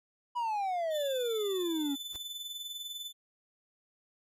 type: exponential sweep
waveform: triangle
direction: down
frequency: 987.8 to 272.1 Hz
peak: -28 dBFS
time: 0.35-1.96 s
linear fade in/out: 20 ms
type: tone with tremolo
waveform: 40% pulse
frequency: 3510 Hz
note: A7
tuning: 5 cents flat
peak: -35 dBFS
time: 0.9-3.13 s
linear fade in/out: 50 ms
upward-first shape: triangle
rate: 20 Hz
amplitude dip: 65%
type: noise with exponential growth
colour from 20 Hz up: pink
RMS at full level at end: -46 dBFS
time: 2.08-2.16 s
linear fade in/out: 1 ms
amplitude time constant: 16 ms
effects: none